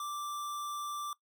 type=tone; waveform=square; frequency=1174.7 Hz; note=D6; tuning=in tune; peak=-37 dBFS; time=0-1.13 s; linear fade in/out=2 ms; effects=noise-tail reverb RT60 0.1 s tail -19 dB re dry